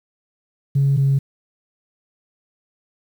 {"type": "tone pair in turn", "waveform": "sine", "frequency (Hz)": [138.59, 137.32], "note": ["C#3", "C#3"], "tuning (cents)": [0, -16], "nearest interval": "unison", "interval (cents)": 16, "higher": "first", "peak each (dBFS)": -12, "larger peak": "neither", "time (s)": [[0.75, 0.97], [0.97, 1.19]], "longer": "neither", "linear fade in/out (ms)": 10, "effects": ["tanh soft clip ceiling -10 dBFS", "8-bit"]}